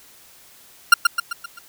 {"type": "tone with echo", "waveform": "40% pulse", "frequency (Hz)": 1396.9, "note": "F6", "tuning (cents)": 0, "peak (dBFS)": -4, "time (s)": [0.92, 0.94], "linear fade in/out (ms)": 5, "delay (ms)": 130, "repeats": 5, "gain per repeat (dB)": -6, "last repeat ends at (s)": 1.59, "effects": ["white hiss -49 dBFS RMS until 1.68 s"]}